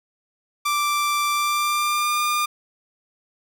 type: tone with pitch glide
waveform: sawtooth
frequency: 1174.7 to 1204.2 Hz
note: D6 to D6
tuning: 0 to +43 cents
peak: -16 dBFS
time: 0.65-2.46 s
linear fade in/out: 10 ms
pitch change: +43 cents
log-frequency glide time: 1.32-2.21 s
effects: none